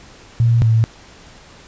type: tone pair in turn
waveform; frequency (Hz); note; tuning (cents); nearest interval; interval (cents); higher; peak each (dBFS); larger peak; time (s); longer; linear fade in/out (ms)
sine; 116.54 / 112.7; A#2 / A2; 0 / +42; minor second; 58; first; -10; neither; 0.4-0.62 / 0.62-0.84; neither; 0
effects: pink hiss -43 dBFS RMS until 1.67 s + resampled to 16000 Hz